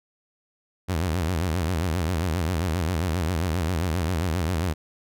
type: tone with vibrato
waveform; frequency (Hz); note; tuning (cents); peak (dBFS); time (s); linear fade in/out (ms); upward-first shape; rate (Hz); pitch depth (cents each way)
sawtooth; 85.2; F2; -42; -19; 0.88-4.74; 20; sine; 7.5; 180
effects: none